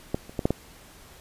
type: clicks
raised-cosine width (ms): 2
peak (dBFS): -11 / -27 / -13 / -7 / -10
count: 5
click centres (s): 0.145 / 0.295 / 0.392 / 0.455 / 0.506
effects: pink hiss -50 dBFS RMS until 1.2 s + resampled to 32000 Hz